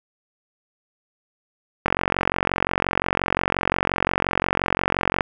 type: click train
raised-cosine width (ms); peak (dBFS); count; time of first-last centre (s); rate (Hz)
0.5; -3; 154; 1.86-5.208; 45.7
effects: none